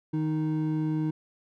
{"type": "tone pair together", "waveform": "triangle", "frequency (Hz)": [155.68, 311.1], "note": ["D#3", "D#4"], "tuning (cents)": [1, 0], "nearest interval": "octave", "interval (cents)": 1199, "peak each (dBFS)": -26, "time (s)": [0.13, 1.11], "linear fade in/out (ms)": 10, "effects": []}